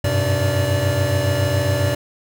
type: tone cluster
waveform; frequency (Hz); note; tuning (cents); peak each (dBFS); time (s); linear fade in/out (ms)
square; 93.5 / 100.7 / 127.3 / 580; F#2 / G2 / C3 / D5; +19 / +47 / -47 / -22; -23 / -23 / -23 / -23; 0.04-1.95; 5
effects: none